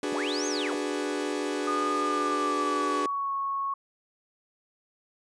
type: chord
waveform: 40% pulse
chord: G# half-diminished seventh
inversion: second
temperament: equal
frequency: 293.7 / 370 / 415.3 / 493.9 Hz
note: D4 / F#4 / G#4 / B4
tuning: 0 / 0 / 0 / 0 cents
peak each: -31 / -34 / -33 / -36 dBFS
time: 0.03-3.06 s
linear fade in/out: 2 ms
type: linear two-way sweep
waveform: sine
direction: up then down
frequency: 65.5 to 6645 to 123 Hz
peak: -32 dBFS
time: 0.12-0.75 s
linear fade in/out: 10 ms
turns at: 0.47 s
type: tone with pitch glide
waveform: sine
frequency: 1223 to 1102.2 Hz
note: D#6 to C#6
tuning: -30 to -10 cents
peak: -27 dBFS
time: 1.67-3.74 s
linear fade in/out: 5 ms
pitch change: -180 cents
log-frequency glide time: 1.93-3.33 s
effects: resampled to 22050 Hz